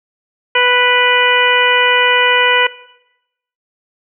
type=harmonic tone with a mistuned harmonic; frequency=493.9 Hz; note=B4; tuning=in tune; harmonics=1 / 2 / 3 / 4 / 5 / 6; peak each=-16 / -16 / -16 / -16 / -16 / -16 dBFS; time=0.55-2.67 s; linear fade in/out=5 ms; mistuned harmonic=5; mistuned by=-16 cents; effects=noise-tail reverb RT60 0.9 s tail -19 dB re dry